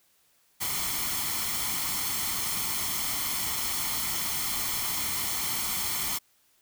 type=noise with comb filter; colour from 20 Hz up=white; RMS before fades=-30 dBFS; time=0.6-6.19 s; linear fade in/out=20 ms; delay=0.93 ms; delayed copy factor=+0.6; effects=white hiss -66 dBFS RMS until 6.61 s